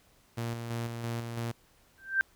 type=tone with tremolo; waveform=sawtooth; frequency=116.9 Hz; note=A#2; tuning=5 cents sharp; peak=-28 dBFS; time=0.37-1.52 s; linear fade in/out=10 ms; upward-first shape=square; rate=3 Hz; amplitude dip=40%
type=tone with exponential growth; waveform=sine; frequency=1568 Hz; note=G6; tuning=in tune; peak=-19 dBFS; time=1.98-2.21 s; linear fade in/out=0 ms; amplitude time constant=50 ms
effects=pink hiss -64 dBFS RMS until 2.35 s